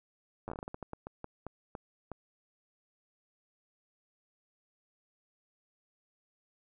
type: slowing click train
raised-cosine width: 1 ms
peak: -26 dBFS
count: 17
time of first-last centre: 0.48-2.117 s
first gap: 9 ms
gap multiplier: 1.28
effects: none